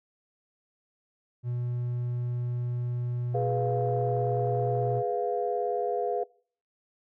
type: tone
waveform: triangle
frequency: 121.8 Hz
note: B2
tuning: 24 cents flat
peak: -26 dBFS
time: 1.43-5.03 s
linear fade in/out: 50 ms
type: chord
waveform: sine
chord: F diminished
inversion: first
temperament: equal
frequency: 415.3 / 493.9 / 698.5 Hz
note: Ab4 / Cb5 / F5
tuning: 0 / 0 / 0 cents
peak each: -30 dBFS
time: 3.34-6.24 s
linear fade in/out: 10 ms
effects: noise-tail reverb RT60 0.5 s tail -24 dB re dry + tanh soft clip ceiling -15 dBFS